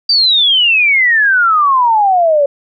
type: exponential sweep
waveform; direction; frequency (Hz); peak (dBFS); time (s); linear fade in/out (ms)
sine; down; 4726 to 554.4; -7; 0.09-2.46; 5
effects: none